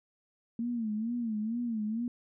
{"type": "tone with vibrato", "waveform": "sine", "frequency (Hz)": 226.2, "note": "A3", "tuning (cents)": 48, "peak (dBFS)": -30, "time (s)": [0.59, 2.08], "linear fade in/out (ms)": 2, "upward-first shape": "sine", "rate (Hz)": 2.2, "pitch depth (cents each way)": 120, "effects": []}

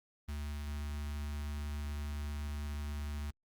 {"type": "tone with notch filter", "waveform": "square", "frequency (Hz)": 73.1, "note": "D2", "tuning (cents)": -7, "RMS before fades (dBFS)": -39, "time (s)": [0.28, 3.31], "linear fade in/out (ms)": 10, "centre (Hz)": 480, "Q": 0.67, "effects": ["Opus 32 kbps"]}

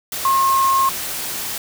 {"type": "tone in noise", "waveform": "sine", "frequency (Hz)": 1074, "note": "C6", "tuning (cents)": 45, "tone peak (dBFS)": -13, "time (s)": [0.25, 0.89], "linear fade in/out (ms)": 2, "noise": "white", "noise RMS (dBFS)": -26, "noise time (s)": [0.12, 1.58], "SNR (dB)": 10, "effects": []}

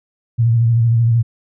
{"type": "tone with vibrato", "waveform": "sine", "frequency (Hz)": 116.1, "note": "A#2", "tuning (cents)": -7, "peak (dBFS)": -10, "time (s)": [0.38, 1.23], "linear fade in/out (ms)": 20, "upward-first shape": "sine", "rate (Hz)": 13, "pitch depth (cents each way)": 47, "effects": []}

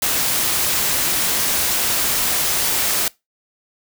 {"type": "noise", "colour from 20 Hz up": "white", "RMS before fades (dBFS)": -19, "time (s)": [0.02, 3.08], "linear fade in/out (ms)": 2, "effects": ["noise-tail reverb RT60 0.2 s tail -22 dB re dry"]}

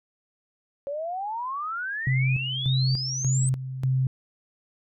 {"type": "exponential sweep", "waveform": "sine", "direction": "up", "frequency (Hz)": [550, 8290], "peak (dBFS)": -28, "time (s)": [0.87, 3.49], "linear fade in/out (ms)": 0}
{"type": "tone with tremolo", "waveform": "sine", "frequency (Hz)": 130.81, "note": "C3", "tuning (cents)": 0, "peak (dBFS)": -20, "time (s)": [2.07, 4.07], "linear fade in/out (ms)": 2, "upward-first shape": "square", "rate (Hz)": 1.7, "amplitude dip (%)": 70}
{"effects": []}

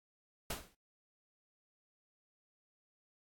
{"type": "noise with exponential decay", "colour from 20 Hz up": "pink", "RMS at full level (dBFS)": -35, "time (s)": [0.5, 0.75], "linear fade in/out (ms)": 5, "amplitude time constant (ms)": 53, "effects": ["AAC 64 kbps"]}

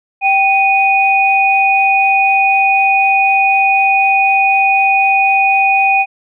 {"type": "tone pair together", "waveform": "sine", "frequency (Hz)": [780, 2476], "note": ["G5", "D#7"], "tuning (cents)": [-9, -9], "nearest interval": "octave + minor sixth", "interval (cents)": 2000, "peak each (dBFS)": -11, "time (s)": [0.21, 6.06], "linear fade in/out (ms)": 50, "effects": []}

